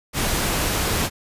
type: noise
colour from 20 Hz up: pink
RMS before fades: -22 dBFS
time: 0.13-1.1 s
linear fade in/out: 50 ms
effects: resampled to 32000 Hz